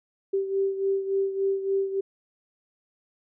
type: beating tone pair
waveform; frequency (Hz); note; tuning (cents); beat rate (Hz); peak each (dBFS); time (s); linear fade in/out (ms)
sine; 389.5 / 393; G4 / G4; -11 / +4; 3.5; -24 / -30; 0.33-2.01; 10
effects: none